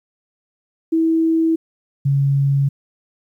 sine tone pair in turn, 325.1 / 139.08 Hz, E4 / C#3, -24 / +6 cents, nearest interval octave + minor third, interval 1470 cents, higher first, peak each -13 dBFS, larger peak neither, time 0.92-1.56 / 2.05-2.69 s, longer neither, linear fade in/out 10 ms, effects 9-bit

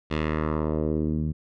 10% pulse tone with low-pass filter sweep, 77.4 Hz, D#2, 9 cents flat, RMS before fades -26 dBFS, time 0.1-1.33 s, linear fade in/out 20 ms, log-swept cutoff 3400 to 160 Hz, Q 1.5, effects none

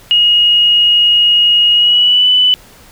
sine tone with pitch glide, 2878 to 2990 Hz, F#7 to F#7, -49 to +17 cents, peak -6 dBFS, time 0.11-2.54 s, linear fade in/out 0 ms, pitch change +66 cents, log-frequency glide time 1.73-2.28 s, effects pink hiss -41 dBFS RMS until 2.91 s

